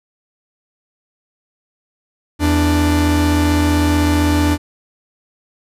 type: tone pair together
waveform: 45% pulse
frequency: 82.7 / 295.1 Hz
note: E2 / D4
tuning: +6 / +8 cents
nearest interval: octave + minor seventh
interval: 2202 cents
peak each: -15 dBFS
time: 2.39-4.58 s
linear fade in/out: 50 ms
effects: resampled to 32000 Hz